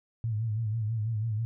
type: tone with vibrato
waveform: sine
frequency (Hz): 110.4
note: A2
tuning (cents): +6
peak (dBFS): -27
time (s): 0.24-1.45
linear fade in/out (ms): 0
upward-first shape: sine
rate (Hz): 6.1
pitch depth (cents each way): 86
effects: none